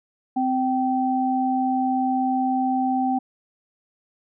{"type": "tone pair together", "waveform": "sine", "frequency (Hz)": [258.5, 774.6], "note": ["C4", "G5"], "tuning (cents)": [-21, -21], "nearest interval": "octave + perfect fifth", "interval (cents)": 1900, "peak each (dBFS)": -22, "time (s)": [0.36, 3.19], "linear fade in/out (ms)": 10, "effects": []}